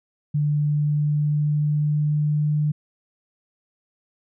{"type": "tone with pitch glide", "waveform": "sine", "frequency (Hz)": [147.9, 149.88], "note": ["D3", "D3"], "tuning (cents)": [13, 36], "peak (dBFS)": -18, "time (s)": [0.34, 2.72], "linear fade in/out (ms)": 10, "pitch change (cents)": 23, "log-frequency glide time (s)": [0.49, 2.41], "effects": []}